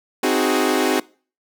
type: chord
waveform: sawtooth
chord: Ab dominant seventh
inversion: first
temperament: equal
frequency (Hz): 261.6 / 311.1 / 370 / 415.3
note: C4 / Eb4 / Gb4 / Ab4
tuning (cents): 0 / 0 / 0 / 0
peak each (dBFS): -18 / -19 / -17 / -19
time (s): 0.23-1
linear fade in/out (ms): 5
effects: noise-tail reverb RT60 0.4 s tail -23 dB re dry